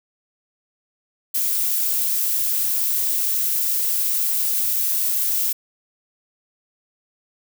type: noise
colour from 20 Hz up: violet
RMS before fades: -21 dBFS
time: 1.34-5.53 s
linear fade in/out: 10 ms
effects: none